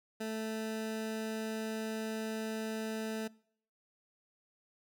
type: tone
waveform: 20% pulse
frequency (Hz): 220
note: A3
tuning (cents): 0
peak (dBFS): -31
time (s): 0.2-3.28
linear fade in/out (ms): 10
effects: noise-tail reverb RT60 0.6 s tail -23 dB re dry